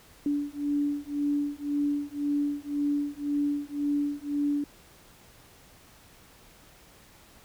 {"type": "beating tone pair", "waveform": "sine", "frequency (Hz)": [288.3, 290.2], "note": ["D4", "D4"], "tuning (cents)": [-32, -21], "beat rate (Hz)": 1.9, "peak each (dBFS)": -29, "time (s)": [0.26, 4.64], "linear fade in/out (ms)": 2, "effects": ["pink hiss -55 dBFS RMS until 7.44 s"]}